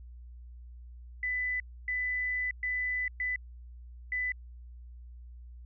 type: tone bursts at uneven times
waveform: sine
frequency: 1997 Hz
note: B6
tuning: 19 cents sharp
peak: -29 dBFS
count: 5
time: 1.23-1.6 / 1.88-2.51 / 2.63-3.08 / 3.2-3.36 / 4.12-4.32 s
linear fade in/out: 2 ms
effects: added 60 Hz sine -45 dBFS peak until 5.65 s